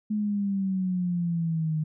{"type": "exponential sweep", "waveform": "sine", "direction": "down", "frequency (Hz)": [213.7, 153.6], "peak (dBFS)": -24, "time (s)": [0.1, 1.84], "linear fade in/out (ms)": 10, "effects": []}